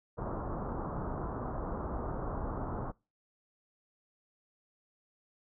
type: low-pass noise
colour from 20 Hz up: pink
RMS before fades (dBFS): -37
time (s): 0.17-2.92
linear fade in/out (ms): 20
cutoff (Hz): 1300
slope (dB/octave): 48
effects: noise-tail reverb RT60 0.3 s tail -25 dB re dry